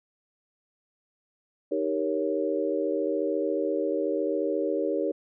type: chord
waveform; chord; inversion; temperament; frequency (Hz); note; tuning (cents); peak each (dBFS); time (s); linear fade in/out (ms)
sine; Eb dominant seventh; none; equal; 311.1 / 392 / 466.2 / 554.4; Eb4 / G4 / Bb4 / Db5; 0 / 0 / 0 / 0; -30; 1.71-5.12; 10
effects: none